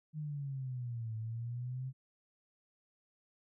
sine exponential two-way sweep, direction down then up, 155.56 to 109.7 to 132.9 Hz, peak -37 dBFS, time 0.13-1.93 s, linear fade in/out 50 ms, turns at 1.16 s, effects none

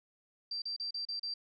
sine tone bursts, 4699 Hz, D8, in tune, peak -35 dBFS, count 6, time 0.51-1.34 s, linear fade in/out 5 ms, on 110 ms, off 34 ms, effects none

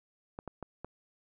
clicks, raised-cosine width 1 ms, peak -26 dBFS, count 4, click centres 0.389 / 0.477 / 0.627 / 0.846 s, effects none

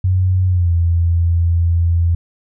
sine tone with pitch glide, 92.5 to 84.82 Hz, F#2 to E2, 0 to +50 cents, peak -11 dBFS, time 0.04-2.15 s, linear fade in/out 5 ms, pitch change -150 cents, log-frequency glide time 0.47-0.72 s, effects none

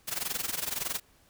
white noise with amplitude modulation, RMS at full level -30 dBFS, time 0.07-1 s, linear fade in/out 20 ms, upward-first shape sine, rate 21.7 Hz, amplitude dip 85%, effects pink hiss -63 dBFS RMS until 1.29 s

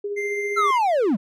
sine tone with tremolo, 407.8 Hz, G#4, 32 cents flat, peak -23 dBFS, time 0.04-0.71 s, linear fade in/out 5 ms, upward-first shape triangle, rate 15 Hz, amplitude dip 45%
triangle tone, 2093 Hz, C7, in tune, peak -25 dBFS, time 0.16-0.79 s, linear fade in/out 20 ms
triangle linear sweep, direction down, 1376 to 172.7 Hz, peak -15 dBFS, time 0.56-1.17 s, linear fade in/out 20 ms
effects none

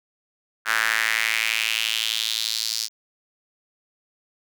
square tone with high-pass filter sweep, 55.8 Hz, A1, 25 cents sharp, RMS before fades -24 dBFS, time 0.65-2.89 s, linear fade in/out 50 ms, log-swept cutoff 1500 to 5000 Hz, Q 3.4, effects none

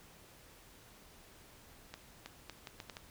accelerating click train, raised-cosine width 0.2 ms, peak -27 dBFS, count 7, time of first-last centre 1.94-2.969 s, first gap 320 ms, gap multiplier 0.74, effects pink hiss -59 dBFS RMS until 3.1 s

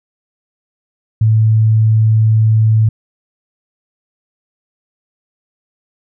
sine tone, 110 Hz, A2, in tune, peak -7 dBFS, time 1.21-2.89 s, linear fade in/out 5 ms, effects none

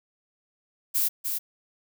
violet noise with echo, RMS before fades -24 dBFS, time 0.94-1.09 s, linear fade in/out 20 ms, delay 300 ms, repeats 1, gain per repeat -5 dB, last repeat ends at 1.39 s, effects none

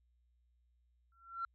sine tone with exponential growth, 1360 Hz, F6, 46 cents flat, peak -33 dBFS, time 1.12-1.45 s, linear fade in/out 2 ms, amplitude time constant 71 ms, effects tanh soft clip ceiling -31 dBFS + added 60 Hz sine -70 dBFS peak until 1.54 s

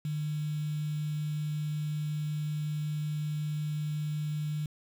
sine tone with quantisation, 150.9 Hz, D3, 47 cents sharp, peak -30 dBFS, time 0.05-4.66 s, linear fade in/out 2 ms, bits 8, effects none

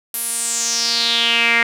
sawtooth tone with band-pass filter sweep, 233.1 Hz, A#3, in tune, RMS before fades -18 dBFS, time 0.14-1.63 s, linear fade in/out 2 ms, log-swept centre 12000 to 2000 Hz, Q 4.9, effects none

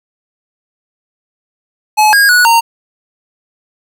square tone with pitch steps, 854 / 1631 / 1467 / 923 Hz, G#5 / G#6 / F#6 / A#5, +48 / -32 / -15 / -17 cents, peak -6 dBFS, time 1.97-2.61 s, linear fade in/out 20 ms, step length 160 ms, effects none

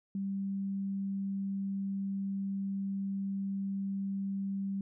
sine tone, 196 Hz, G3, in tune, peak -32 dBFS, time 0.15-4.81 s, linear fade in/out 2 ms, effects none

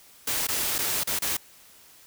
white noise with dropouts, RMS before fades -27 dBFS, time 0.27-1.37 s, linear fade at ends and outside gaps 5 ms, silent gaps 0.471-0.485 / 0.783-0.787 / 1.036-1.072 / 1.19-1.22 s, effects white hiss -53 dBFS RMS until 2.06 s

